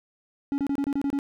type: tone bursts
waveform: triangle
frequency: 279.9 Hz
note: C#4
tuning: 17 cents sharp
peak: -21 dBFS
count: 8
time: 0.52-1.189 s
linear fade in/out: 0 ms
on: 60 ms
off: 27 ms
effects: none